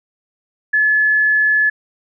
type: tone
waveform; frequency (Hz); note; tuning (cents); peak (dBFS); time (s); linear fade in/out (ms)
sine; 1717; A6; -43; -11; 0.73-1.7; 10
effects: none